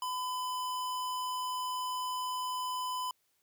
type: tone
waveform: square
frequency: 1007 Hz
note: B5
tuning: 33 cents sharp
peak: -34 dBFS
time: 0.02-3.11 s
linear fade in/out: 2 ms
effects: white hiss -75 dBFS RMS until 3.42 s